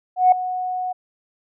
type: tone with ADSR envelope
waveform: sine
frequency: 735 Hz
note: F#5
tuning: 12 cents flat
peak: -7 dBFS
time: 0.16-0.93 s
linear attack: 160 ms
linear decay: 4 ms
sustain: -15 dB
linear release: 13 ms
effects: tanh soft clip ceiling -3 dBFS